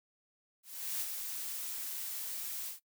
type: noise with ADSR envelope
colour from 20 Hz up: blue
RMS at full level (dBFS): -35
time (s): 0.63-2.8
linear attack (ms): 380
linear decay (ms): 38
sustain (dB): -5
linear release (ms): 130
effects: noise-tail reverb RT60 0.1 s tail -20 dB re dry